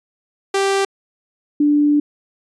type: tone pair in turn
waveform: sawtooth / sine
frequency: 392 / 293.7 Hz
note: G4 / D4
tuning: 0 / 0 cents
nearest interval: perfect fourth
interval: 500 cents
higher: first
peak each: -11 dBFS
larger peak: neither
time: 0.54-0.85 / 1.6-2 s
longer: second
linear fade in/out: 5 ms
effects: resampled to 22050 Hz